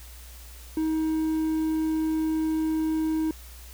triangle tone, 316.1 Hz, D#4, 27 cents sharp, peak -21 dBFS, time 0.77-3.31 s, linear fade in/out 2 ms, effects added 60 Hz sine -43 dBFS peak until 3.73 s + white hiss -49 dBFS RMS until 3.73 s

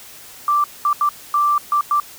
sine tone bursts at uneven times, 1174 Hz, D6, 1 cent flat, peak -13 dBFS, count 6, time 0.48-0.64 / 0.85-0.93 / 1.01-1.09 / 1.34-1.58 / 1.72-1.81 / 1.91-2 s, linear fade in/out 2 ms, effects white hiss -40 dBFS RMS until 2.18 s

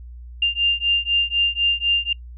sine beating tone pair, 2794 / 2798 Hz, F7 / F7, 0 / +3 cents, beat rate 4 Hz, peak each -20 dBFS, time 0.42-2.13 s, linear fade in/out 5 ms, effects noise-tail reverb RT60 0.1 s tail -26 dB re dry + added 60 Hz sine -35 dBFS peak until 2.37 s

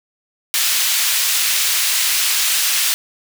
pink high-pass noise, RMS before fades -17 dBFS, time 0.54-2.94 s, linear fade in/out 0 ms, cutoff 2600 Hz, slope 12 dB/octave, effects none

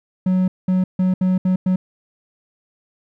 triangle tone bursts at uneven times, 185 Hz, F#3, in tune, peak -12 dBFS, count 6, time 0.26-0.48 / 0.68-0.84 / 0.99-1.14 / 1.21-1.38 / 1.45-1.56 / 1.66-1.76 s, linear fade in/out 5 ms, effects none

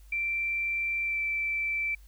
sine tone with pitch glide, 2349 to 2330 Hz, D7 to D7, 0 to -14 cents, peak -27 dBFS, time 0.12-1.95 s, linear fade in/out 5 ms, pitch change -14 cents, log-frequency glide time 1.03-1.19 s, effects added 50 Hz sine -49 dBFS peak until 2.07 s + white hiss -64 dBFS RMS until 2.07 s

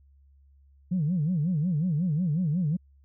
sine tone with vibrato, 164.81 Hz, E3, in tune, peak -22 dBFS, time 0.91-2.77 s, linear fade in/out 10 ms, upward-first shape sine, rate 5.5 Hz, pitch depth 230 cents each way, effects tanh soft clip ceiling -19 dBFS + added 69 Hz sine -55 dBFS peak until 3.04 s

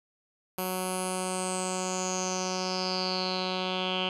10% pulse tone with low-pass filter sweep, 185 Hz, F#3, in tune, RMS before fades -31 dBFS, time 0.58-4.09 s, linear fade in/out 2 ms, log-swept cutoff 12000 to 3100 Hz, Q 8, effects none

